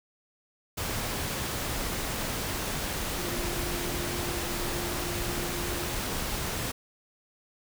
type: tone in noise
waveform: sine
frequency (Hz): 349.2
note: F4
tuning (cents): 0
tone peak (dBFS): -37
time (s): 3.18-5.86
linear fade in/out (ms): 10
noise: pink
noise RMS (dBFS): -32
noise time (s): 0.77-6.72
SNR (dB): -8
effects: none